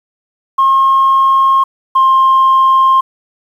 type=tone pair in turn; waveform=sine; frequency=1075 / 1059 Hz; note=C6 / C6; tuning=+47 / +21 cents; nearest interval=unison; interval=26 cents; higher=first; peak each=-5 / -4 dBFS; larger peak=second; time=0.58-1.64 / 1.95-3.01 s; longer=neither; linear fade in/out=10 ms; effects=tanh soft clip ceiling -3 dBFS + 7-bit